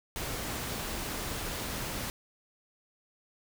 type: noise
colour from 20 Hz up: pink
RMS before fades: -36 dBFS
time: 0.16-2.1 s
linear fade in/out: 0 ms
effects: none